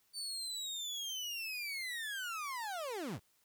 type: linear sweep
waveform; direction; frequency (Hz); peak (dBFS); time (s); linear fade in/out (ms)
30% pulse; down; 4578 to 64.2; -36; 0.13-3.2; 50
effects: white hiss -73 dBFS RMS until 3.44 s